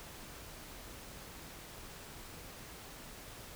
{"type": "silence", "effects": ["pink hiss -50 dBFS RMS until 3.55 s"]}